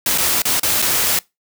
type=noise with dropouts; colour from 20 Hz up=white; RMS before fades=-17 dBFS; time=0.06-1.19 s; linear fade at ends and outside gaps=2 ms; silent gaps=0.177-0.182 / 0.42-0.453 / 0.597-0.631 / 0.819-0.823 s; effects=noise-tail reverb RT60 0.2 s tail -23 dB re dry